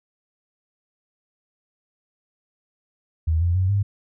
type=tone with pitch steps; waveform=sine; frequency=80.2 / 86.45 / 93.2 / 100.46 Hz; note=E2 / F2 / F#2 / G2; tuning=-47 / -17 / +13 / +43 cents; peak=-17 dBFS; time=3.27-3.83 s; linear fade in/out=10 ms; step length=140 ms; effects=none